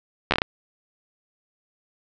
slowing click train, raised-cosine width 0.3 ms, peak -3 dBFS, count 6, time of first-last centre 0.31-0.419 s, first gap 12 ms, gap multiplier 1.3, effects low-pass 5000 Hz 12 dB/octave

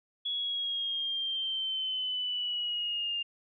sine linear sweep, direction down, 3368 to 2800 Hz, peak -30 dBFS, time 0.25-3.23 s, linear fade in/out 10 ms, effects none

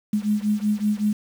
sine beating tone pair, 207.7 / 213 Hz, G#3 / G#3, 0 / +44 cents, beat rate 5.3 Hz, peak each -22 / -23 dBFS, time 0.13-1.13 s, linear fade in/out 5 ms, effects 7-bit

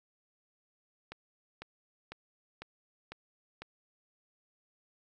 click train, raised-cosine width 0.3 ms, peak -27 dBFS, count 6, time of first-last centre 1.12-3.62 s, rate 2 Hz, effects none

